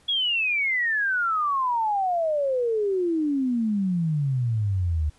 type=exponential sweep; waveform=sine; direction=down; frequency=3378 to 73.42 Hz; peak=-21 dBFS; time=0.08-5.1 s; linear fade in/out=10 ms; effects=pink hiss -59 dBFS RMS until 5.18 s + resampled to 24000 Hz